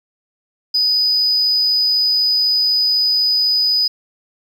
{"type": "tone", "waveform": "sine", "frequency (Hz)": 4978, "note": "D#8", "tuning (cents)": 0, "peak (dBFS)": -11, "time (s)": [0.74, 3.88], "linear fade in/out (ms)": 10, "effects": ["tanh soft clip ceiling -10 dBFS", "8-bit"]}